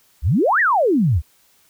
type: exponential two-way sweep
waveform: sine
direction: up then down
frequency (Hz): 58.27 to 1983 to 66.6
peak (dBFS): -13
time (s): 0.22-1.22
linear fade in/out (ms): 50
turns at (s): 0.6
effects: white hiss -57 dBFS RMS until 1.69 s